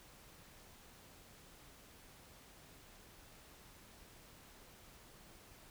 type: silence
effects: pink hiss -60 dBFS RMS until 5.7 s